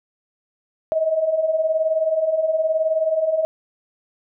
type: beating tone pair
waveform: sine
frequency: 620 / 639 Hz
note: D#5 / D#5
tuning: -6 / +46 cents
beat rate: 19 Hz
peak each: -24 / -18 dBFS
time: 0.92-3.45 s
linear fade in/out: 0 ms
effects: none